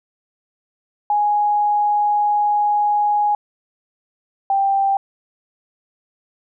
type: tone pair in turn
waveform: sine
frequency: 830.6 / 787.1 Hz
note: G#5 / G5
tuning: 0 / +7 cents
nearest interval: minor second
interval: 93 cents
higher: first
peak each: -14 / -14 dBFS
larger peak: neither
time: 1.1-3.35 / 4.5-4.97 s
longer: first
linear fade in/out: 2 ms
effects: none